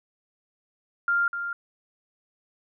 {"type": "tone with echo", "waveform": "sine", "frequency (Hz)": 1396.9, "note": "F6", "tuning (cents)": 0, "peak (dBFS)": -20, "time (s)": [1.08, 1.28], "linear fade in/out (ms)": 2, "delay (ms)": 250, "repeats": 1, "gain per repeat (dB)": -8, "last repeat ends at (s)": 1.53, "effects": []}